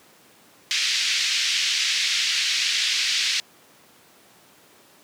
white band-pass noise, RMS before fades -23 dBFS, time 0.71-3.4 s, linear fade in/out 0 ms, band 2000 to 5300 Hz, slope 24 dB/octave, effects pink hiss -53 dBFS RMS until 5.03 s + high-pass 200 Hz 12 dB/octave

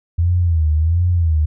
sine tone with vibrato, 82.6 Hz, E2, 4 cents sharp, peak -12 dBFS, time 0.18-1.46 s, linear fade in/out 10 ms, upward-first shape sine, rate 1.4 Hz, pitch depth 130 cents each way, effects none

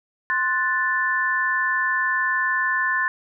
sine chord, F# diminished, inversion second, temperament equal, 1046.5 / 1480 / 1760 Hz, C6 / F#6 / A6, 0 / 0 / 0 cents, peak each -25 / -27 / -21 dBFS, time 0.3-3.08 s, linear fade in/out 0 ms, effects none

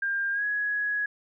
sine tone with pitch glide, 1600 to 1672.8 Hz, G6 to G#6, +35 to +12 cents, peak -25 dBFS, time 0.02-1.06 s, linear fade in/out 5 ms, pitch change +77 cents, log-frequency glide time 0.32-0.44 s, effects none

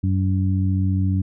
harmonic tone, 94.6 Hz, F#2, 39 cents sharp, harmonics 1 / 2 / 3, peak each -18 / -24 / -28 dBFS, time 0.03-1.22 s, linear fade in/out 10 ms, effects none

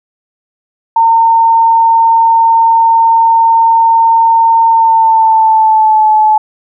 sine tone with pitch glide, 911 to 861.4 Hz, A#5 to A5, -40 to -37 cents, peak -4 dBFS, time 0.96-6.38 s, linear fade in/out 5 ms, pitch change -97 cents, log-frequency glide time 4.67-6.1 s, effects none

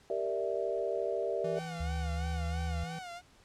sine chord, E half-diminished seventh, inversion first, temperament equal, 392 / 466.2 / 587.3 / 659.3 Hz, G4 / Bb4 / D5 / E5, 0 / 0 / 0 / 0 cents, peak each -36 dBFS, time 0.1-1.59 s, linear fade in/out 2 ms
square tone, 164.81 Hz, E3, in tune, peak -40 dBFS, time 1.44-2.99 s, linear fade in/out 5 ms
sawtooth tone with vibrato, 726 Hz, F#5, 33 cents flat, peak -38 dBFS, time 1.54-3.22 s, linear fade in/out 50 ms, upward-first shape sine, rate 3 Hz, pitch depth 96 cents each way
sine tone with pitch glide, 74.2 to 76.51 Hz, D2 to D#2, +18 to -29 cents, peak -32 dBFS, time 1.8-2.84 s, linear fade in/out 5 ms, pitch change +53 cents, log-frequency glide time 2.23-2.45 s
effects pink hiss -62 dBFS RMS until 3.44 s + low-pass 8000 Hz 12 dB/octave

